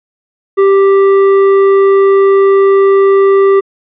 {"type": "tone with hard clipping", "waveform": "sine", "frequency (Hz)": 392, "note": "G4", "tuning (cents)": 0, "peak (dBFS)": -6, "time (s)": [0.57, 3.61], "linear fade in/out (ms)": 20, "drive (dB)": 8, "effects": ["resampled to 8000 Hz"]}